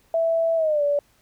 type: tone with pitch glide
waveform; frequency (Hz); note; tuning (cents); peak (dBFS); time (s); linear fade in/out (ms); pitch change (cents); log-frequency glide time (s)
sine; 659.3 to 577.3; E5 to D5; 0 to -30; -18; 0.14-0.99; 2; -230; 0.56-0.83
effects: pink hiss -61 dBFS RMS until 1.21 s